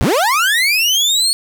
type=linear sweep; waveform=30% pulse; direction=up; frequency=38.62 to 4400 Hz; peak=-9 dBFS; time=0.01-1.33 s; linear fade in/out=0 ms; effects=none